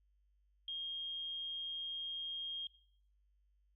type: tone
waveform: sine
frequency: 3234 Hz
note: G#7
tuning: 47 cents flat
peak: -39 dBFS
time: 0.68-2.67 s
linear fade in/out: 2 ms
effects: noise-tail reverb RT60 0.6 s tail -18 dB re dry + added 50 Hz sine -70 dBFS peak until 3.75 s